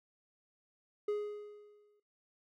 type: tone with exponential decay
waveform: triangle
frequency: 416.5 Hz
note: G#4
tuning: 5 cents sharp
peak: -28 dBFS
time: 1.08-2 s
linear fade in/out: 5 ms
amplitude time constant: 200 ms
effects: noise-tail reverb RT60 0.3 s tail -22 dB re dry